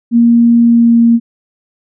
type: tone with pitch glide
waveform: sine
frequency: 234.7 to 232.8 Hz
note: A#3 to A#3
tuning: +12 to -2 cents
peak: -4 dBFS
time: 0.11-1.2 s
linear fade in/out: 50 ms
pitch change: -14 cents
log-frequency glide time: 0.61-0.99 s
effects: none